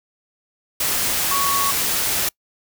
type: tone in noise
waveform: sine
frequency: 1116 Hz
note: C#6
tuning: 11 cents sharp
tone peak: -20 dBFS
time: 1.31-1.71 s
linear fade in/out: 5 ms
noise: white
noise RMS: -21 dBFS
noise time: 0.8-2.29 s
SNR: -2 dB
effects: noise-tail reverb RT60 0.1 s tail -26 dB re dry